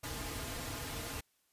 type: noise with comb filter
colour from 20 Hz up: pink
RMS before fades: -41 dBFS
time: 0.03-1.21 s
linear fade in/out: 10 ms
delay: 5.3 ms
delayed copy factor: -0.7
effects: white hiss -75 dBFS RMS until 1.52 s + resampled to 32000 Hz